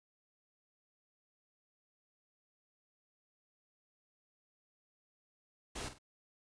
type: noise with echo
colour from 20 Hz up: pink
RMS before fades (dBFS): -42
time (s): 5.75-5.89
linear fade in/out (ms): 10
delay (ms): 48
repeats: 2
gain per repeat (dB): -10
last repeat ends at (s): 5.986
effects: resampled to 22050 Hz